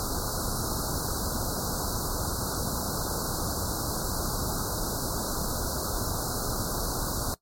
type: band-stop noise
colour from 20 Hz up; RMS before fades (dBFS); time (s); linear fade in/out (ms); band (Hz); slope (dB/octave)
pink; -30; 0-7.34; 0; 1500 to 4000; 96
effects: noise-tail reverb RT60 0.1 s tail -18 dB re dry + MP3 64 kbps